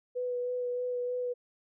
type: tone with vibrato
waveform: sine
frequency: 493.9 Hz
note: B4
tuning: in tune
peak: -30 dBFS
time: 0.15-1.34 s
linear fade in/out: 20 ms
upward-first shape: sine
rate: 3.2 Hz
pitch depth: 14 cents each way
effects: none